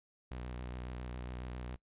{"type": "tone with vibrato", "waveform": "sawtooth", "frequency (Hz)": 61.74, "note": "B1", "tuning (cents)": 0, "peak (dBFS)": -37, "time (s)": [0.31, 1.76], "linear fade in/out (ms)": 5, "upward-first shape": "sine", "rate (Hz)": 7.3, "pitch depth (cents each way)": 36, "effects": ["noise-tail reverb RT60 0.1 s tail -21 dB re dry", "resampled to 8000 Hz"]}